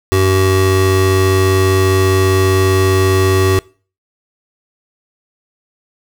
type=tone pair together; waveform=square; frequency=94.97 / 379.9 Hz; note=F#2 / F#4; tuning=+46 / +46 cents; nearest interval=2 octaves; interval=2400 cents; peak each=-13 dBFS; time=0.12-3.59 s; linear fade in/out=0 ms; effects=noise-tail reverb RT60 0.4 s tail -24 dB re dry